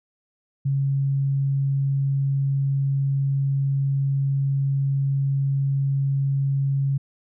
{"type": "tone", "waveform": "sine", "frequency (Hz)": 137.7, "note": "C#3", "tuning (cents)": -11, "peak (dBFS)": -19, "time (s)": [0.65, 6.98], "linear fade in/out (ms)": 10, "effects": []}